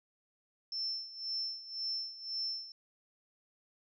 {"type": "tone with tremolo", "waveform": "sine", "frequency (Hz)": 5340, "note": "E8", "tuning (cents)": 22, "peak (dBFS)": -33, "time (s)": [0.72, 2.72], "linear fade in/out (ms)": 2, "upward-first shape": "sine", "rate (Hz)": 1.9, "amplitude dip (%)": 80, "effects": []}